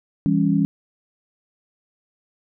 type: chord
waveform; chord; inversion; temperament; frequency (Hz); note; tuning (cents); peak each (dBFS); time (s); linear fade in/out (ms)
sine; C# diminished; first; just; 166.31 / 199.57 / 277.2; E3 / G3 / C#4; +16 / +31 / 0; -20; 0.26-0.65; 0
effects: none